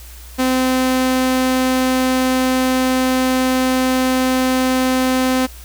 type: tone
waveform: sawtooth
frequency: 257.8 Hz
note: C4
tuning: 26 cents flat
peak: -10 dBFS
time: 0.38-5.47 s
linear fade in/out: 20 ms
effects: added 60 Hz sine -35 dBFS peak until 5.64 s + white hiss -41 dBFS RMS until 5.64 s